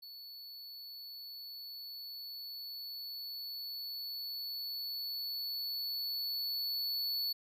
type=tone with level ramp; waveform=square; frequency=4435 Hz; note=C#8; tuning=in tune; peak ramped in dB=-48 to -33 dBFS; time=0.02-7.33 s; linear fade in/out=10 ms; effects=none